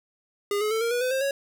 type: tone with pitch steps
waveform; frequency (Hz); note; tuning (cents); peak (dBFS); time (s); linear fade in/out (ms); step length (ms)
square; 407.3 / 425.6 / 444.7 / 464.6 / 485.5 / 507.3 / 530 / 553.8; G#4 / G#4 / A4 / A#4 / B4 / B4 / C5 / C#5; -34 / +42 / +18 / -6 / -30 / +46 / +22 / -2; -24; 0.51-1.31; 2; 100
effects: none